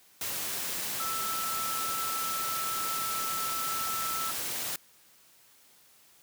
sine tone in noise, 1321 Hz, E6, 3 cents sharp, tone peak -33 dBFS, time 1-4.31 s, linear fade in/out 2 ms, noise white, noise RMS -34 dBFS, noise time 0.21-4.76 s, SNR -2 dB, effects white hiss -60 dBFS RMS until 6.22 s + high-pass 80 Hz 12 dB/octave

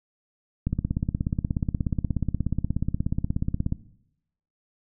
click train, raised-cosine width 5 ms, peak -12 dBFS, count 52, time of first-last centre 0.67-3.724 s, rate 16.7 Hz, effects noise-tail reverb RT60 0.8 s tail -18 dB re dry

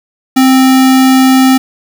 sine tone with sample-and-hold, 261.6 Hz, C4, in tune, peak -3 dBFS, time 0.36-1.58 s, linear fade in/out 10 ms, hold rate 1050 Hz, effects none

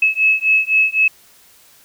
sine beating tone pair, 2585 / 2588.9 Hz, E7 / E7, -34 / -32 cents, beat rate 3.9 Hz, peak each -15 dBFS, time 0.02-1.08 s, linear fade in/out 5 ms, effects white hiss -49 dBFS RMS until 1.84 s

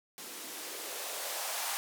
violet noise with band-pass filter sweep, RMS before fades -39 dBFS, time 0.18-1.77 s, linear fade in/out 0 ms, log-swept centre 250 to 850 Hz, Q 2.5, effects none

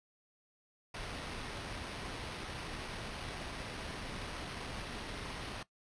pink noise with sample-and-hold, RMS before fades -43 dBFS, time 0.94-5.63 s, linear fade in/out 5 ms, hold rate 7350 Hz, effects noise-tail reverb RT60 0.1 s tail -18 dB re dry + resampled to 22050 Hz

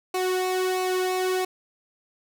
sawtooth tone with flanger, 370 Hz, F#4, in tune, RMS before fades -25 dBFS, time 0.14-1.45 s, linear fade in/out 5 ms, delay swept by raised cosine 0.59 to 2.09 ms, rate 1.5 Hz, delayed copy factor -0.65, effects none

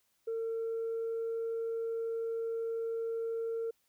sine tone with pitch glide, 453.8 to 456.4 Hz, A#4 to A#4, -47 to -37 cents, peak -31 dBFS, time 0.27-3.71 s, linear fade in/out 10 ms, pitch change +10 cents, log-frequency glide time 0.49-1.36 s, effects tanh soft clip ceiling -30 dBFS + white hiss -75 dBFS RMS until 3.88 s

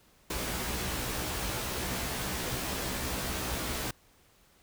pink noise with comb filter, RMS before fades -34 dBFS, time 0.3-3.91 s, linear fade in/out 5 ms, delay 16 ms, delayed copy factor +1, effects pink hiss -63 dBFS RMS until 4.62 s

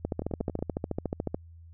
two click trains, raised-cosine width 2 ms, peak -21 / -16 dBFS, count 5 / 19, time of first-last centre 0.22-0.59 / 0.05-1.345 s, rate 10.8 / 13.9 Hz, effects added 83 Hz sine -47 dBFS peak until 1.73 s

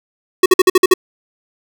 square tone bursts, 370.9 Hz, F#4, 4 cents sharp, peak -5 dBFS, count 7, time 0.43-0.939 s, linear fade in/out 5 ms, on 29 ms, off 51 ms, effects none

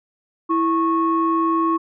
sine tone pair together, 329.3 / 1100 Hz, E4 / C#6, -2 / -14 cents, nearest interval octave + major sixth, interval 2088 cents, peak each -18 dBFS, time 0.49-1.78 s, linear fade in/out 20 ms, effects tanh soft clip ceiling -9 dBFS

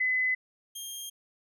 sine / 15% pulse tone pair in turn, 2020 / 3214 Hz, B6 / G7, +39 / +43 cents, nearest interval minor sixth, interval 804 cents, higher second, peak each -24 / -30 dBFS, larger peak first, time 0-0.35 / 0.75-1.1 s, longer neither, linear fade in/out 10 ms, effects none

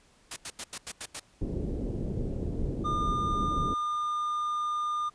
white noise bursts, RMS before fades -36 dBFS, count 7, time 0.31-1.197 s, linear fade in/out 5 ms, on 53 ms, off 86 ms
pink low-pass noise, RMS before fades -32 dBFS, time 1.41-3.74 s, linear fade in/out 5 ms, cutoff 450 Hz, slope 24 dB/octave
triangle tone, 1209 Hz, D6, 50 cents sharp, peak -26 dBFS, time 2.84-5.1 s, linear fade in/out 20 ms
effects pink hiss -62 dBFS RMS until 5.14 s + resampled to 22050 Hz

